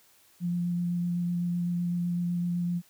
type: tone with vibrato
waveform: sine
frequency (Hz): 174.61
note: F3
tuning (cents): 0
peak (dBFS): -26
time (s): 0.4-2.82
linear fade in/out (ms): 50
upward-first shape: square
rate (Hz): 7.9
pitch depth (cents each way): 9
effects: white hiss -61 dBFS RMS until 2.89 s